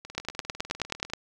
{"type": "two click trains", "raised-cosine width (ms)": 0.2, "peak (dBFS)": [-24, -10], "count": [22, 10], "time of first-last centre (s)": [[0.05, 1.1], [0.18, 1.135]], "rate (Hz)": [20, 9.42], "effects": []}